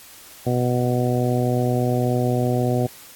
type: harmonic tone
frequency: 123.47 Hz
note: B2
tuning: in tune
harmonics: 1 / 2 / 3 / 4 / 5 / 6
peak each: -21 / -24 / -26 / -27 / -28 / -29 dBFS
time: 0.46-2.87 s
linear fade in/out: 10 ms
effects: white hiss -44 dBFS RMS until 3.15 s + AAC 64 kbps